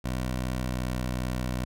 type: tone with pitch glide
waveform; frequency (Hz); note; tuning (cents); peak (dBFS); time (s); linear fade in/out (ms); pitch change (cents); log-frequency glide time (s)
15% pulse; 63 to 62.46; B1 to B1; +35 to +20; -22; 0.04-1.65; 10; -15; 0.61-0.79
effects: none